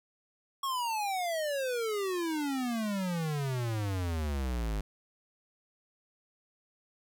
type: exponential sweep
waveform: square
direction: down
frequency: 1111 to 50 Hz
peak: -31 dBFS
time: 0.63-4.81 s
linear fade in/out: 5 ms
effects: none